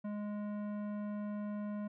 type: tone with tanh clipping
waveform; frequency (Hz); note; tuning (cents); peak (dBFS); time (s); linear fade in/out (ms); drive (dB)
triangle; 207.7; G#3; 0; -39; 0.04-1.88; 10; 18
effects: none